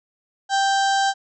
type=harmonic tone; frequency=785 Hz; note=G5; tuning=2 cents sharp; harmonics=1 / 2 / 4 / 5 / 6 / 7 / 8 / 9 / 10; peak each=-18 / -24 / -30 / -32 / -34 / -35 / -36 / -37 / -38 dBFS; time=0.49-1.14 s; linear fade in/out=50 ms; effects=none